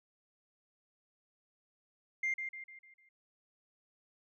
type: tone with echo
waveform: sine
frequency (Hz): 2104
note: C7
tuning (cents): +9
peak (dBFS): -29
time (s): 2.23-2.34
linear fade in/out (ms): 5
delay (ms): 150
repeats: 5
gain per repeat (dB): -7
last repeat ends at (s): 3.09
effects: tanh soft clip ceiling -28 dBFS